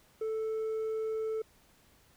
triangle tone with hard clipping, 440 Hz, A4, in tune, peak -30 dBFS, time 0.21-1.42 s, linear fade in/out 5 ms, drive 1 dB, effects pink hiss -64 dBFS RMS until 2.16 s

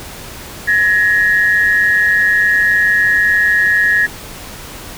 sine tone pair together, 1681 / 1874.4 Hz, G#6 / A#6, +20 / +9 cents, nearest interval major second, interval 189 cents, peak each -12 dBFS, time 0.67-4.07 s, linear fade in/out 20 ms, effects pink hiss -31 dBFS RMS until 4.97 s

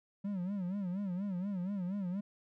triangle tone with vibrato, 190 Hz, F#3, 46 cents sharp, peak -32 dBFS, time 0.24-2.21 s, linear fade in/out 10 ms, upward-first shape sine, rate 4.2 Hz, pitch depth 140 cents each way, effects none

